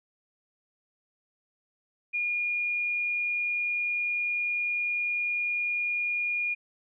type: tone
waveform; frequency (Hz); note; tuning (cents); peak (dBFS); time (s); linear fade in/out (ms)
sine; 2430; D#7; -42; -26; 2.13-6.55; 20
effects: none